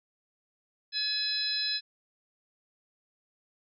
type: harmonic tone with a mistuned harmonic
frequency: 851 Hz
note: G#5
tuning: 42 cents sharp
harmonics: 2 / 3 / 4 / 5 / 6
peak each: -39 / -40 / -40 / -31 / -32 dBFS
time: 0.92-1.81 s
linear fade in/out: 50 ms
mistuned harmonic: 5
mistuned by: -82 cents
effects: none